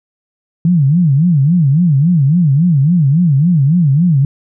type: tone with vibrato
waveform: sine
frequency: 155.56 Hz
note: D#3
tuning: in tune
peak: -7 dBFS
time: 0.65-4.25 s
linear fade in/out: 2 ms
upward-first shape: sine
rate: 3.6 Hz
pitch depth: 260 cents each way
effects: none